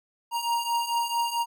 square beating tone pair, 935 / 939.5 Hz, A#5 / A#5, +5 / +13 cents, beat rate 4.5 Hz, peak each -31 / -27 dBFS, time 0.31-1.46 s, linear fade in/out 50 ms, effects none

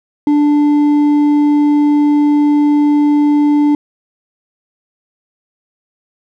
sine tone with hard clipping, 293.7 Hz, D4, in tune, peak -9 dBFS, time 0.27-3.75 s, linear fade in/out 2 ms, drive 4 dB, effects none

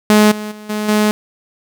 sawtooth tone with level steps, 211.7 Hz, G#3, 33 cents sharp, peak -3 / -19 / -28 / -14 / -7 dBFS, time 0.1-1.11 s, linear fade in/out 0 ms, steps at 0.31 / 0.51 / 0.69 / 0.88 s, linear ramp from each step 10 ms, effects none

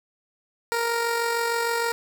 15% pulse tone with amplitude modulation, 466.6 Hz, A#4, 2 cents sharp, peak -15 dBFS, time 0.72-1.92 s, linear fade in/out 0 ms, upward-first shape sine, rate 46.5 Hz, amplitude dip 35%, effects none

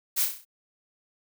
blue noise with echo, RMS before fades -25 dBFS, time 0.16-0.26 s, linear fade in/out 20 ms, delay 32 ms, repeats 6, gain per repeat -5 dB, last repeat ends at 0.452 s, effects none

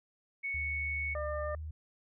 sine tone, 2217 Hz, C#7, in tune, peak -33 dBFS, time 0.43-1.15 s, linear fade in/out 20 ms
sine tone with pitch glide, 73.42 to 77.61 Hz, D2 to D#2, 0 to -4 cents, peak -38 dBFS, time 0.54-1.71 s, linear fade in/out 5 ms, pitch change +96 cents, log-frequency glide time 1.43-1.58 s
harmonic tone, 601 Hz, D5, 40 cents sharp, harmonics 1 / 2 / 3, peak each -35 / -41 / -45 dBFS, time 1.15-1.55 s, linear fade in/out 2 ms
effects none

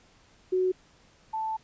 sine tone pair in turn, 370 / 880 Hz, F#4 / A5, 0 / 0 cents, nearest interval octave + minor third, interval 1500 cents, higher second, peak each -22 / -28 dBFS, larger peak first, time 0.52-0.72 / 1.33-1.57 s, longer second, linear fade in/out 10 ms, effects pink hiss -60 dBFS RMS until 1.63 s + resampled to 16000 Hz

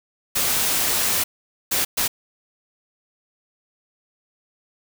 white noise bursts at uneven times, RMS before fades -21 dBFS, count 3, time 0.35-1.24 / 1.71-1.85 / 1.97-2.08 s, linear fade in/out 10 ms, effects none

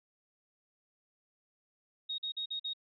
sine tone bursts, 3749 Hz, A#7, 9 cents sharp, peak -34 dBFS, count 5, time 2.09-2.735 s, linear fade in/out 10 ms, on 93 ms, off 45 ms, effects none

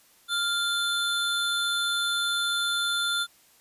square tone pair together, 1396.9 / 3525 Hz, F6 / A7, 0 / +2 cents, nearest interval octave + major third, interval 1602 cents, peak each -28 dBFS, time 0.28-3.27 s, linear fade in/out 50 ms, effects white hiss -59 dBFS RMS until 3.6 s + resampled to 32000 Hz

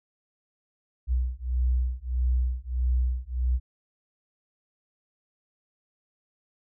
sine beating tone pair, 61.5 / 63.1 Hz, B1 / B1, -7 / +38 cents, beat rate 1.6 Hz, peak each -26 dBFS, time 1.07-3.6 s, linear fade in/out 50 ms, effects none

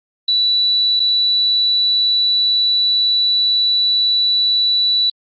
sine tone with dropouts, 3951 Hz, B7, in tune, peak -12 dBFS, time 0.28-5.1 s, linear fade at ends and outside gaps 5 ms, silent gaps 0.996-1 s, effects Opus 32 kbps

